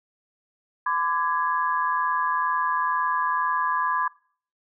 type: chord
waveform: sine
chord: G# diminished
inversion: first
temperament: equal with one note detuned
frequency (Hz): 1012.6 / 1174.7 / 1661.2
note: B5 / D6 / G#6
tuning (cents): +43 / 0 / 0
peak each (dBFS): -24 / -27 / -28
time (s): 0.86-4.08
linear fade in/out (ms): 5
effects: noise-tail reverb RT60 0.5 s tail -23 dB re dry